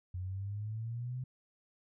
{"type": "exponential sweep", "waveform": "sine", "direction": "up", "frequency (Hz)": [89.5, 129.7], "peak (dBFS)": -36, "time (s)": [0.14, 1.24], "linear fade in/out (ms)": 5, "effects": []}